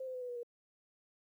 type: tone with pitch steps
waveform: sine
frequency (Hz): 523.3 / 513.7 / 504.3 / 495.1 / 486 / 477.1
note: C5 / C5 / B4 / B4 / B4 / A#4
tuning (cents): 0 / -32 / +36 / +4 / -28 / +40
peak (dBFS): -39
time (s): 0-0.432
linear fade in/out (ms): 5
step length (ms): 72
effects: 12-bit